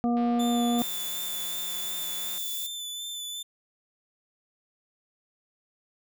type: harmonic tone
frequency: 238.3 Hz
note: A#3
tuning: 38 cents sharp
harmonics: 1 / 2 / 3 / 5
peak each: -23 / -35 / -30 / -42 dBFS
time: 0.04-0.82 s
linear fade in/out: 0 ms
type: click train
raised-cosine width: 0.3 ms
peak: -31 dBFS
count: 394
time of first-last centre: 0.17-2.378 s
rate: 178 Hz
type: tone with vibrato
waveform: sawtooth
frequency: 3520 Hz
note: A7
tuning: in tune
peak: -31 dBFS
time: 0.39-3.43 s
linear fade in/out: 10 ms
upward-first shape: sine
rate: 2.7 Hz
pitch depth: 21 cents each way
type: noise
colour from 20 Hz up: violet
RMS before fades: -35 dBFS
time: 0.78-2.67 s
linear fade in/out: 10 ms
effects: none